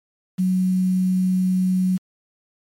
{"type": "tone with quantisation", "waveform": "sine", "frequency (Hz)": 185, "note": "F#3", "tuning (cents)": 0, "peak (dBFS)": -16, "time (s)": [0.38, 1.98], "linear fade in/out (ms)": 20, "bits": 7, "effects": ["MP3 64 kbps"]}